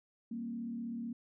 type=tone with frequency modulation; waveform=sine; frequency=233.1 Hz; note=A#3; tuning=in tune; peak=-37 dBFS; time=0.31-1.13 s; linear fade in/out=5 ms; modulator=35.9 Hz; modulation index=0.62; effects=none